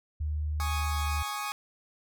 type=tone with pitch glide; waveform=sine; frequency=75.7 to 74.79 Hz; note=D#2 to D2; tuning=-47 to +32 cents; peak=-28 dBFS; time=0.2-1.23 s; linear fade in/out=10 ms; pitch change=-21 cents; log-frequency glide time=0.77-1.1 s
type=chord; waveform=sawtooth; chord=Ab suspended fourth; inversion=none; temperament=equal; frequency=830.6 / 1108.7 / 1244.5 Hz; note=Ab5 / Db6 / Eb6; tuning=0 / 0 / 0 cents; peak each=-33 dBFS; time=0.6-1.52 s; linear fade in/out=0 ms
effects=none